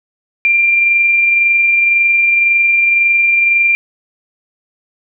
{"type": "tone with amplitude modulation", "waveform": "sine", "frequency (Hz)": 2379, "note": "D7", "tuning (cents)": 22, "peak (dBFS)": -7, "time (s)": [0.45, 3.75], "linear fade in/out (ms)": 0, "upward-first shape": "sine", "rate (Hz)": 21.9, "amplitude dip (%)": 25, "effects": []}